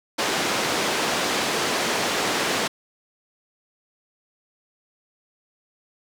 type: band-pass noise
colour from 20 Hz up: pink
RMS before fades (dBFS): -24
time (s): 0.18-2.68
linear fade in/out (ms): 10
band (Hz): 290 to 6600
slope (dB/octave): 12
effects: none